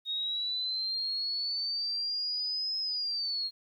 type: linear two-way sweep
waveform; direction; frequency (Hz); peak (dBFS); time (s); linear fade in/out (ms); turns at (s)
sine; up then down; 3729 to 5140 to 4217; -30; 0.05-3.51; 50; 2.79
effects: 11-bit